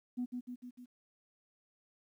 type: tone with echo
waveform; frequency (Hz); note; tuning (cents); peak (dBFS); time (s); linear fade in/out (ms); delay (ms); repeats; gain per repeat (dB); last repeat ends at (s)
sine; 246.9; B3; 0; -32; 0.17-0.26; 20; 150; 4; -4; 0.86
effects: tanh soft clip ceiling -30 dBFS + 12-bit

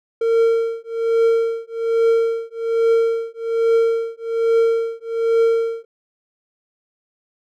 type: tone with tremolo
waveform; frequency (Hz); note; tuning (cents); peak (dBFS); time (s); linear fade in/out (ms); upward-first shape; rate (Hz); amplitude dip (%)
triangle; 457.3; A#4; -33; -9; 0.21-5.85; 5; triangle; 1.2; 100
effects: none

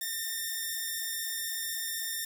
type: tone pair together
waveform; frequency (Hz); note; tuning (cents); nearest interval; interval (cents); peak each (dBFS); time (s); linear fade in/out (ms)
5% pulse; 1804 / 1886.1; A6 / A#6; +43 / +20; minor second; 77; -22 / -32; 0.01-2.25; 5
effects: 10-bit

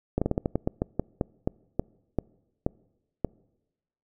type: slowing click train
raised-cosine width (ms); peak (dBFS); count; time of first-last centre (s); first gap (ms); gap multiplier
2; -11; 16; 0.18-3.247; 36; 1.22
effects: noise-tail reverb RT60 1.0 s tail -26 dB re dry

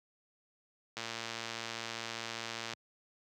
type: click train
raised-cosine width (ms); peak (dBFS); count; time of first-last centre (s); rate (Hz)
0.2; -21; 204; 0.97-2.735; 115
effects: high-pass 100 Hz 12 dB/octave

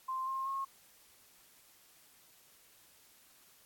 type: tone with pitch steps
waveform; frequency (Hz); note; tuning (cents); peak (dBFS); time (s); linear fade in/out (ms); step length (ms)
sine; 1046.5 / 1064.8 / 1083.4; C6 / C6 / C#6; 0 / +30 / -40; -34; 0.08-0.65; 10; 190
effects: white hiss -63 dBFS RMS until 3.65 s + AAC 64 kbps

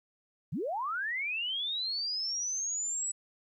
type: linear sweep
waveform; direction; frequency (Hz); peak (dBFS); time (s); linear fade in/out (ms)
sine; up; 110 to 7920; -31; 0.52-3.12; 10
effects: 12-bit

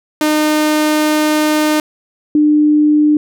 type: tone pair in turn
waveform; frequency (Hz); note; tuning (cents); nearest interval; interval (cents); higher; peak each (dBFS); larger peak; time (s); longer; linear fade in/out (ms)
sawtooth / sine; 305.1 / 300; D#4 / D4; -34 / +37; unison; 29; first; -7; neither; 0.21-1.8 / 2.35-3.17; first; 2
effects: none

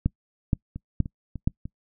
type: two click trains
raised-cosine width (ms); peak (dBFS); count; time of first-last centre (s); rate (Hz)
5; -22 / -9; 4 / 4; 0.76-1.656 / 0.06-1.475; 3.35 / 2.12
effects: noise-tail reverb RT60 0.1 s tail -25 dB re dry

